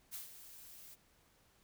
blue noise with ADSR envelope, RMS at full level -44 dBFS, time 0.11-0.96 s, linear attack 35 ms, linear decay 130 ms, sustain -11 dB, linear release 28 ms, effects pink hiss -70 dBFS RMS until 1.63 s

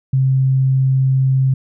sine tone, 132.6 Hz, C3, 23 cents sharp, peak -11 dBFS, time 0.13-1.54 s, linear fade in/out 5 ms, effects none

